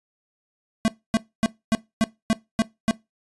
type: tone bursts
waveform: square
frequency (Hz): 222.8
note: A3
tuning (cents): +22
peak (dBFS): -17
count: 8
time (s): 0.85-2.91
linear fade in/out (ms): 0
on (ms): 30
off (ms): 260
effects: noise-tail reverb RT60 0.2 s tail -20 dB re dry + resampled to 24000 Hz